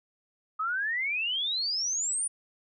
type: exponential sweep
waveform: sine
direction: up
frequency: 1244.5 to 9590 Hz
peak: -27 dBFS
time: 0.59-2.28 s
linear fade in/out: 10 ms
effects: none